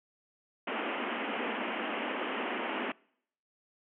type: band-pass noise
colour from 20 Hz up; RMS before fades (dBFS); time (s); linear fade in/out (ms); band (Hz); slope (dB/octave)
pink; -35; 0.67-2.92; 5; 210 to 3100; 96
effects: noise-tail reverb RT60 0.7 s tail -26 dB re dry

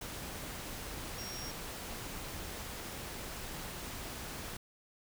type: tone in noise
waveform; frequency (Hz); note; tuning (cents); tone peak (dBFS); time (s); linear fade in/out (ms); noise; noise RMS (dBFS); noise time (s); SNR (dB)
sine; 5588; F8; 0; -44; 1.18-1.51; 5; pink; -43; 0.01-4.57; -4
effects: none

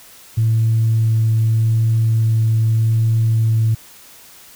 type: tone with vibrato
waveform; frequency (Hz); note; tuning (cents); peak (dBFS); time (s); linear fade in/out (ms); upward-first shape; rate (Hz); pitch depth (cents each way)
sine; 112; A2; +31; -11; 0.37-3.75; 10; sine; 0.82; 8
effects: tanh soft clip ceiling -8 dBFS + white hiss -43 dBFS RMS until 4.55 s

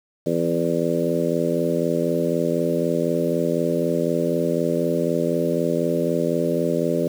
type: harmonic tone with a mistuned harmonic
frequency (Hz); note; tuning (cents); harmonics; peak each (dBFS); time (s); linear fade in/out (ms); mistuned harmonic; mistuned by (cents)
84; E2; +33; 2 / 3 / 4 / 5 / 6 / 7; -26 / -26 / -26 / -26 / -26 / -26; 0.26-7.08; 5; 2; -19
effects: 7-bit

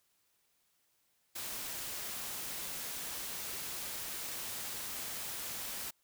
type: noise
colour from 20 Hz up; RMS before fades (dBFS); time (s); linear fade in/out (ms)
white; -41; 1.35-5.91; 10
effects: white hiss -75 dBFS RMS until 6.03 s

